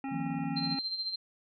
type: harmonic tone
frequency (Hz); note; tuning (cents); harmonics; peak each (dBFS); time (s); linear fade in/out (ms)
270.9; C#4; -40; 1 / 3 / 5 / 7 / 9 / 10; -35 / -40 / -49 / -51 / -50 / -54; 0.04-0.79; 2
type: clicks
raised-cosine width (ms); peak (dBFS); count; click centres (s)
1; -40; 11; 0.086 / 0.144 / 0.202 / 0.264 / 0.305 / 0.343 / 0.389 / 0.438 / 0.628 / 0.673 / 0.719
type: chord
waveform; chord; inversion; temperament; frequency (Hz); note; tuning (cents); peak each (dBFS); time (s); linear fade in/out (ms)
sine; Eb suspended second; none; just; 155.56 / 175.01 / 233.3; Eb3 / F3 / Bb3; 0 / +4 / +2; -38; 0.11-0.76; 10
type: tone with tremolo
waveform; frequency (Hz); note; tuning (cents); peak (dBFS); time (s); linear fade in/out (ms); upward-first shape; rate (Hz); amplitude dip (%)
sine; 4141; C8; -19; -30; 0.56-1.16; 10; sine; 14; 60
effects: none